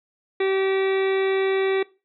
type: harmonic tone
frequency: 385.3 Hz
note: G4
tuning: 30 cents flat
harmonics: 1 / 2 / 3 / 4 / 5 / 6 / 7 / 9 / 10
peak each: -19 / -33 / -35 / -39 / -32 / -33 / -42 / -40 / -42 dBFS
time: 0.4-1.83 s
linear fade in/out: 5 ms
effects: noise-tail reverb RT60 0.3 s tail -21 dB re dry